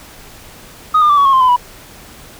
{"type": "tone with pitch steps", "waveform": "sine", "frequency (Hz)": [1249, 1206.5, 1165.4, 1125.7, 1087.3, 1050.3, 1014.5, 979.9], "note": ["D#6", "D6", "D6", "C#6", "C#6", "C6", "B5", "B5"], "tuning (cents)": [6, 46, -14, 26, -34, 6, 46, -14], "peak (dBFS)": -5, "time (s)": [0.94, 1.564], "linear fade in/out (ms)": 10, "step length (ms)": 78, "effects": ["tanh soft clip ceiling -5 dBFS", "pink hiss -38 dBFS RMS until 2.39 s"]}